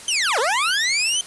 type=linear two-way sweep; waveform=20% pulse; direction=down then up; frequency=3136 to 414 to 3136 Hz; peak=-13 dBFS; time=0.08-1.21 s; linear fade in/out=2 ms; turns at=0.39 s; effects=white hiss -39 dBFS RMS until 1.26 s + resampled to 24000 Hz